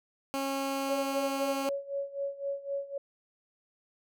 15% pulse tone, 273 Hz, C#4, 26 cents flat, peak -24 dBFS, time 0.34-1.69 s, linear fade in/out 0 ms
sine tone with tremolo, 558 Hz, C#5, 11 cents sharp, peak -29 dBFS, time 0.89-2.98 s, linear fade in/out 5 ms, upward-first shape sine, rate 3.9 Hz, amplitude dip 85%
effects none

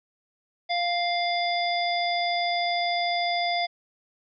harmonic tone, 698.5 Hz, F5, in tune, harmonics 1 / 3 / 5 / 7, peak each -25 / -30 / -32 / -33 dBFS, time 0.69-3.67 s, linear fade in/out 20 ms, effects none

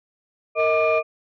sine tone cluster, 461.5 / 632 / 1185 / 2420 Hz, A#4 / D#5 / D6 / D#7, -17 / +27 / +15 / -49 cents, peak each -22 / -18 / -24 / -24 dBFS, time 0.55-1.03 s, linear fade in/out 50 ms, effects tanh soft clip ceiling -10 dBFS

